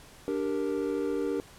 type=chord; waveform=triangle; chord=G minor; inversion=second; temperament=equal; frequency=293.7 / 392 / 466.2 Hz; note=D4 / G4 / Bb4; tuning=0 / 0 / 0 cents; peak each=-30 dBFS; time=0.28-1.4 s; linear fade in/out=0 ms; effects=pink hiss -52 dBFS RMS until 1.58 s + low-pass 12000 Hz 12 dB/octave